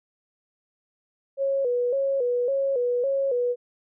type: tone with vibrato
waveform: sine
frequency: 517 Hz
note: C5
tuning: 21 cents flat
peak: -21 dBFS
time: 1.37-3.56 s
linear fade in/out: 50 ms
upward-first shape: square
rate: 1.8 Hz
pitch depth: 99 cents each way
effects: none